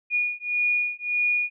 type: beating tone pair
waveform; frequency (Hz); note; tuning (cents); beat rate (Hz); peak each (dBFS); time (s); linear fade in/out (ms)
sine; 2445 / 2446.7; D#7 / D#7; -31 / -30; 1.7; -25; 0.1-1.5; 50
effects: none